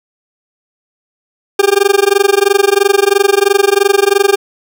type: tone with amplitude modulation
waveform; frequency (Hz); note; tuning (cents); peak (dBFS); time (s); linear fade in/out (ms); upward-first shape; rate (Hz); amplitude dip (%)
40% pulse; 400; G4; +35; -3; 1.59-4.36; 5; sine; 23; 100
effects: none